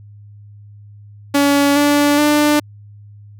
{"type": "tone with pitch steps", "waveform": "sawtooth", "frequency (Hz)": [283.4, 290, 296.8], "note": ["C#4", "D4", "D4"], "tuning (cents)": [38, -22, 18], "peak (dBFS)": -7, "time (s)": [1.34, 2.6], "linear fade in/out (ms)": 10, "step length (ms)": 420, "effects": ["added 103 Hz sine -37 dBFS peak until 3.39 s"]}